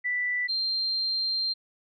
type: tone pair in turn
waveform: sine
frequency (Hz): 1975.5 / 4170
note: B6 / C8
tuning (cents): 0 / -7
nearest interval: octave + minor second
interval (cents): 1293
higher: second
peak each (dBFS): -25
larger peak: neither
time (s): 0.04-0.48 / 0.48-1.54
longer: second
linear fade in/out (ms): 20
effects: none